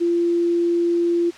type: tone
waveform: sine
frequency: 343.1 Hz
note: F4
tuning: 31 cents flat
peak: -16 dBFS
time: 0-1.31 s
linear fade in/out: 20 ms
effects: white hiss -43 dBFS RMS until 1.37 s + low-pass 5000 Hz 12 dB/octave